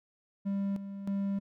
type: tone with tremolo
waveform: triangle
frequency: 197.9 Hz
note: G3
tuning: 17 cents sharp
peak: -27 dBFS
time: 0.45-1.4 s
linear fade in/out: 20 ms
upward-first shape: square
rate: 1.6 Hz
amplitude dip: 65%
effects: none